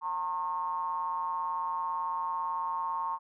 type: ring-modulated tone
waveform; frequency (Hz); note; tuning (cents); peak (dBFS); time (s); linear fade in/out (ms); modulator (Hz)
triangle; 85; F2; -46; -25; 0.01-3.19; 50; 994
effects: none